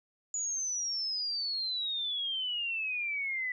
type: exponential sweep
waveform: sine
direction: down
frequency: 6940 to 1975.5 Hz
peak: -31 dBFS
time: 0.34-3.52 s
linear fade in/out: 2 ms
effects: none